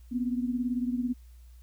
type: beating tone pair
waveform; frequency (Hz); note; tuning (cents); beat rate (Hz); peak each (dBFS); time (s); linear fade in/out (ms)
sine; 243.1 / 261.1; B3 / C4; -27 / -3; 18; -28 / -33; 0.11-1.14; 20
effects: added 60 Hz sine -48 dBFS peak until 1.62 s + white hiss -67 dBFS RMS until 1.62 s